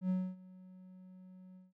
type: tone with ADSR envelope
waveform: triangle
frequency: 185 Hz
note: F#3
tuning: in tune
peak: -27 dBFS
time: 0.01-1.73 s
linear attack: 86 ms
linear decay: 260 ms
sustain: -23 dB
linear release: 170 ms
effects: none